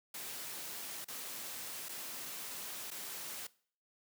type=noise with dropouts; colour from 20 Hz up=white; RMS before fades=-44 dBFS; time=0.14-3.47 s; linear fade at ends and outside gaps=5 ms; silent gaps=1.046-1.082 / 1.886-1.891 / 2.905-2.913 s; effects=noise-tail reverb RT60 0.5 s tail -21 dB re dry + high-pass 150 Hz 12 dB/octave